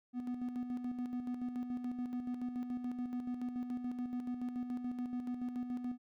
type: tone with tremolo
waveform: triangle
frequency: 246.9 Hz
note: B3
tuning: in tune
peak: -33 dBFS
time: 0.13-5.98 s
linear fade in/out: 50 ms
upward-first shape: square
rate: 7 Hz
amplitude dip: 50%
effects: none